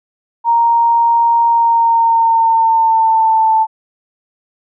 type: tone with pitch glide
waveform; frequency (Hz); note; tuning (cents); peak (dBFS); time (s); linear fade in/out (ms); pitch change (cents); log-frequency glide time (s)
sine; 932 to 882.2; A#5 to A5; -1 to +4; -8; 0.44-3.67; 50; -95; 1.48-3.56
effects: none